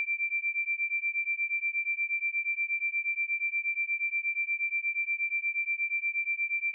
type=beating tone pair; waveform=sine; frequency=2349 / 2357.4 Hz; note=D7 / D7; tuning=0 / +6 cents; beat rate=8.4 Hz; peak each=-31 dBFS; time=0-6.74 s; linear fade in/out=0 ms; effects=none